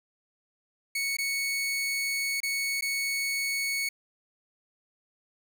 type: tone with dropouts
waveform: sawtooth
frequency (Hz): 2217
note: C#7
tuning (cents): 0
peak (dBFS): -24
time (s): 0.95-3.89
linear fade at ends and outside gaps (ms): 5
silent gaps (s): 1.169-1.185 / 2.404-2.431 / 2.81-2.822
effects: none